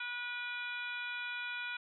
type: harmonic tone with a mistuned harmonic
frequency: 485.9 Hz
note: B4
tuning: 28 cents flat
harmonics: 2 / 3 / 4 / 5 / 6 / 7 / 8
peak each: -50 / -40 / -53 / -42 / -55 / -48 / -52 dBFS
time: 0-1.77 s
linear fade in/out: 5 ms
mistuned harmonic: 6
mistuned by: +37 cents
effects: none